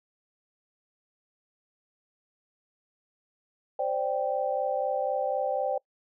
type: chord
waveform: sine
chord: C suspended second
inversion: none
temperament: equal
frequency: 523.3 / 587.3 / 784 Hz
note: C5 / D5 / G5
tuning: 0 / 0 / 0 cents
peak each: -30 dBFS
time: 3.79-5.78 s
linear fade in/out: 5 ms
effects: noise-tail reverb RT60 0.1 s tail -25 dB re dry